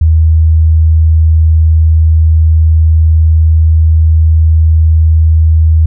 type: tone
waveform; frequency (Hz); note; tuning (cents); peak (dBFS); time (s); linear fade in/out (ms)
sine; 79.7; D#2; +42; -3; 0.01-5.86; 5
effects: none